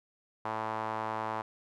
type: tone with band-pass filter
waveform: sawtooth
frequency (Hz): 110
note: A2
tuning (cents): 0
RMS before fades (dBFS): -35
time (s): 0.45-1.42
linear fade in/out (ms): 5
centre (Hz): 960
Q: 2.7
effects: none